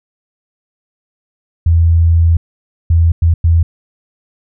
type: tone bursts at uneven times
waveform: sine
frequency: 83.3 Hz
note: E2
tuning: 19 cents sharp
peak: -6 dBFS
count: 4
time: 1.66-2.37 / 2.9-3.12 / 3.22-3.34 / 3.44-3.63 s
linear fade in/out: 5 ms
effects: none